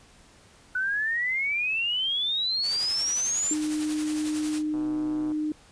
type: exponential sweep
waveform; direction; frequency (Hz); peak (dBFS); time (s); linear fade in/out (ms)
sine; up; 1480 to 7400; -24; 0.75-3.54; 5
type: noise with tremolo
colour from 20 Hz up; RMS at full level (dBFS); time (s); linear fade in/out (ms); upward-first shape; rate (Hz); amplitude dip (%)
white; -35; 2.62-4.63; 50; sine; 11; 45
type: tone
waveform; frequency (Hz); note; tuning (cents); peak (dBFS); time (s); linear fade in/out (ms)
sine; 305.2; D#4; -33; -25; 3.51-5.52; 2
type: click train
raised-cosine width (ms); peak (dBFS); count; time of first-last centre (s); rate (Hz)
1; -30; 74; 4.74-5.319; 126
effects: pink hiss -55 dBFS RMS until 5.71 s + resampled to 22050 Hz